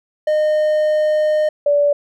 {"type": "tone pair in turn", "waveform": ["triangle", "sine"], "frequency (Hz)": [612, 579.1], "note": ["D#5", "D5"], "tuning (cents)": [-29, -24], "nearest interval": "minor second", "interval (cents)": 95, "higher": "first", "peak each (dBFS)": -11, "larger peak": "neither", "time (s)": [[0.27, 1.49], [1.66, 1.93]], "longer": "first", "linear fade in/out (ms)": 5, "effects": []}